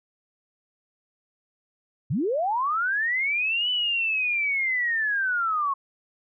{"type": "linear two-way sweep", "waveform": "sine", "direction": "up then down", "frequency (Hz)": [104.3, 3003, 1077], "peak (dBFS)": -22, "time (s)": [2.1, 5.74], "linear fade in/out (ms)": 10, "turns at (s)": 3.7, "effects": []}